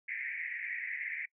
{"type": "band-pass noise", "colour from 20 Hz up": "pink", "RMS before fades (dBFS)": -39, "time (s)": [0.08, 1.26], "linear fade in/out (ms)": 10, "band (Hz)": [1800, 2300], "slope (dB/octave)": 96, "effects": ["noise-tail reverb RT60 0.1 s tail -22 dB re dry"]}